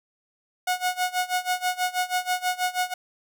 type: tone with tremolo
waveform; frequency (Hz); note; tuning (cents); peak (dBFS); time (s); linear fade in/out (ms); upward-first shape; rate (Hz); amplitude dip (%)
sawtooth; 729; F#5; -26; -17; 0.67-2.94; 5; sine; 6.2; 90
effects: none